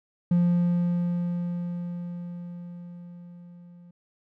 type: tone with level ramp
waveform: triangle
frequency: 174.61 Hz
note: F3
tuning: in tune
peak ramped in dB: -15 to -45 dBFS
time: 0.31-3.91 s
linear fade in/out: 5 ms
effects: tanh soft clip ceiling -11 dBFS